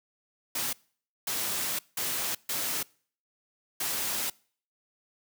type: noise bursts at uneven times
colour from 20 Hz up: white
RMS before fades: -31 dBFS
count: 5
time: 0.55-0.73 / 1.27-1.79 / 1.97-2.35 / 2.49-2.83 / 3.8-4.3 s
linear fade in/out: 5 ms
effects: noise-tail reverb RT60 0.5 s tail -25 dB re dry + high-pass 100 Hz 12 dB/octave